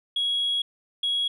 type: tone pair in turn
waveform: sine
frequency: 3322 / 3322 Hz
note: G#7 / G#7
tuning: 0 / 0 cents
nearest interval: unison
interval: 0 cents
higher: neither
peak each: -21 dBFS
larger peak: neither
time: 0.16-0.62 / 1.03-1.28 s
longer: first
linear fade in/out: 5 ms
effects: tanh soft clip ceiling -19 dBFS